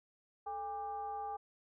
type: tone with frequency modulation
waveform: sine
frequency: 810 Hz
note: G#5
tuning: 43 cents flat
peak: -38 dBFS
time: 0.46-1.37 s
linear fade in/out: 10 ms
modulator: 372 Hz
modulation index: 0.6
effects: none